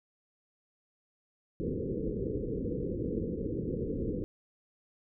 white low-pass noise, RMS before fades -34 dBFS, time 1.6-4.24 s, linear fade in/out 0 ms, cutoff 500 Hz, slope 96 dB/octave, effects none

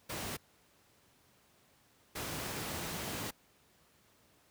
pink noise bursts at uneven times, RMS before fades -39 dBFS, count 2, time 0.09-0.37 / 2.15-3.31 s, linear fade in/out 10 ms, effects pink hiss -67 dBFS RMS until 4.5 s + high-pass 80 Hz 12 dB/octave

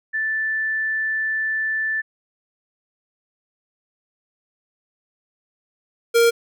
sine / square tone pair in turn, 1760 / 466.2 Hz, A6 / A#4, 0 / 0 cents, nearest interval octave + major seventh, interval 2300 cents, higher first, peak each -20 / -13 dBFS, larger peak second, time 0.13-2.02 / 6.14-6.31 s, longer first, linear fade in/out 20 ms, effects none

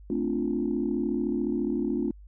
sine chord, D minor seventh, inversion second, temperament equal with one note detuned, 220 / 259.4 / 293.7 / 349.2 Hz, A3 / C4 / D4 / F4, 0 / -15 / 0 / 0 cents, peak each -30 dBFS, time 0.1-2.11 s, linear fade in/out 2 ms, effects tanh soft clip ceiling -16 dBFS + added 50 Hz sine -45 dBFS peak until 2.27 s

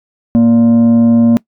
sine tone with frequency modulation, 233.1 Hz, A#3, in tune, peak -3 dBFS, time 0.35-1.37 s, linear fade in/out 0 ms, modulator 345 Hz, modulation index 0.32, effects noise-tail reverb RT60 0.1 s tail -23 dB re dry + tanh soft clip ceiling -3 dBFS

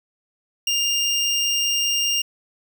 25% pulse tone with ADSR envelope, 2805 Hz, F7, 7 cents sharp, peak -13 dBFS, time 0.67-2.22 s, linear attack 4 ms, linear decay 4 ms, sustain -2 dB, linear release 7 ms, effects none

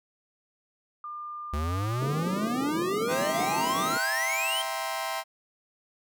sine tone, 1200 Hz, D6, 37 cents sharp, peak -35 dBFS, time 1.04-3.61 s, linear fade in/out 2 ms
square exponential sweep, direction up, 70.9 to 3200 Hz, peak -28 dBFS, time 1.53-4.62 s, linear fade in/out 5 ms
pink band-pass noise, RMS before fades -35 dBFS, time 2.01-3.98 s, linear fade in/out 10 ms, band 170 to 480 Hz, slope 24 dB/octave
sawtooth chord, C dominant seventh, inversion first, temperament just, 654.1 / 784.9 / 941.9 / 1046.5 Hz, E5 / G5 / Bb5 / C6, -14 / +2 / +18 / 0 cents, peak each -31 / -31 / -34 / -31 dBFS, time 3.07-5.24 s, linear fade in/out 50 ms
effects none

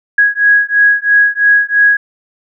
sine beating tone pair, 1657 / 1660 Hz, G#6 / G#6, -4 / -1 cents, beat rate 3 Hz, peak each -10 dBFS, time 0.18-1.97 s, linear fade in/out 5 ms, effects none

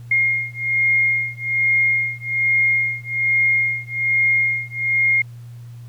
sine beating tone pair, 2134 / 2135.2 Hz, C7 / C7, +34 / +35 cents, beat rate 1.2 Hz, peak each -19 dBFS, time 0.11-5.22 s, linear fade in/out 5 ms, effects added 119 Hz sine -34 dBFS peak until 5.88 s + pink hiss -55 dBFS RMS until 5.88 s

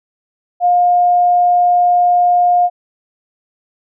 sine tone, 710 Hz, F5, 28 cents sharp, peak -8 dBFS, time 0.6-2.7 s, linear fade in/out 50 ms, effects none

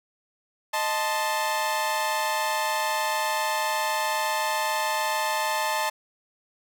sawtooth chord, A diminished, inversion second, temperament equal, 622.3 / 880 / 1046.5 Hz, Eb5 / A5 / C6, 0 / 0 / 0 cents, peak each -27 / -22 / -28 dBFS, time 0.73-5.9 s, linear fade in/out 10 ms, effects none

